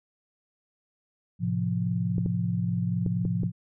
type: chord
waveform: sine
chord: F major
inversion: first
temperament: equal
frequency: 110 / 130.81 / 174.61 Hz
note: A2 / C3 / F3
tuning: 0 / 0 / 0 cents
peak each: -29 / -32 / -27 dBFS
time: 1.39-3.52 s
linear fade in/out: 50 ms
type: clicks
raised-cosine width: 3 ms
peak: -19 dBFS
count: 5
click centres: 2.182 / 2.261 / 3.063 / 3.252 / 3.434 s
effects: none